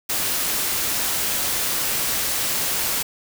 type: noise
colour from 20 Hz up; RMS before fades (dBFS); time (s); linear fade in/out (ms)
white; -23; 0.09-3.03; 10
effects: none